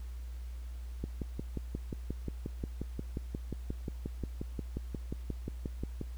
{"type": "click train", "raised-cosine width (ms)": 3, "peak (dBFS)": -23, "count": 29, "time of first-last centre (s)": [1.04, 6.013], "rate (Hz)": 5.63, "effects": ["added 60 Hz sine -39 dBFS peak until 6.17 s", "pink hiss -61 dBFS RMS until 6.17 s"]}